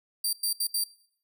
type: tone bursts at uneven times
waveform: 15% pulse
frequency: 4699 Hz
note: D8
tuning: in tune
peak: -19 dBFS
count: 4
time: 0.24-0.33 / 0.43-0.53 / 0.6-0.67 / 0.74-0.84 s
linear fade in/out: 5 ms
effects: noise-tail reverb RT60 0.6 s tail -19 dB re dry